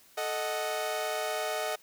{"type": "chord", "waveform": "sawtooth", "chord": "D# diminished", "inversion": "second", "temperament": "equal with one note detuned", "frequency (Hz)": [437.7, 622.3, 740], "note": ["A4", "D#5", "F#5"], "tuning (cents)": [-9, 0, 0], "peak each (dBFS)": [-33, -29, -32], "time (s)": [0.17, 1.76], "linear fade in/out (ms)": 10, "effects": ["white hiss -59 dBFS RMS until 1.82 s"]}